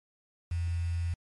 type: tone with quantisation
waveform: sine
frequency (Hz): 85.3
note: F2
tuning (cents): -40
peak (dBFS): -28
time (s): 0.51-1.14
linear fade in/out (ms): 5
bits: 8
effects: MP3 48 kbps